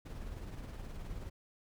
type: noise with tremolo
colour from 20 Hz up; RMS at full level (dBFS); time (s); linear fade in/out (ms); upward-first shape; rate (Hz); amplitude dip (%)
brown; -42; 0.05-1.3; 10; sine; 19; 40
effects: none